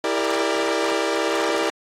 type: chord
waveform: sawtooth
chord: E half-diminished seventh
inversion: none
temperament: equal with one note detuned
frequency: 329.6 / 400 / 466.2 / 587.3 Hz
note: E4 / G4 / Bb4 / D5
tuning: 0 / +35 / 0 / 0 cents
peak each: -22 dBFS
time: 0.04-1.7 s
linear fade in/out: 2 ms
effects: low-pass 7000 Hz 12 dB/octave + AAC 48 kbps